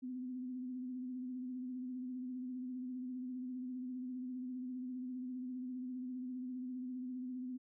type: tone with vibrato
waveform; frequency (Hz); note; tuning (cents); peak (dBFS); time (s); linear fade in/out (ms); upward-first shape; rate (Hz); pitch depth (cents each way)
sine; 253.1; B3; +43; -40; 0.02-7.58; 20; sine; 15; 35
effects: none